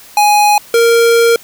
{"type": "tone pair in turn", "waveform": "square", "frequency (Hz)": [832, 464.9], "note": ["G#5", "A#4"], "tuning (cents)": [3, -5], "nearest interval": "minor seventh", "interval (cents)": 1008, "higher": "first", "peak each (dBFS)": -7, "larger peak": "neither", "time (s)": [[0.17, 0.58], [0.74, 1.36]], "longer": "second", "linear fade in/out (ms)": 2, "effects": ["white hiss -38 dBFS RMS until 1.43 s"]}